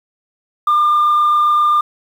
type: tone with frequency modulation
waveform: sine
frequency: 1200 Hz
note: D6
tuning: 37 cents sharp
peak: -8 dBFS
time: 0.67-1.81 s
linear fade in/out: 5 ms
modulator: 27.5 Hz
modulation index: 0.38
effects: tanh soft clip ceiling -8 dBFS + 7-bit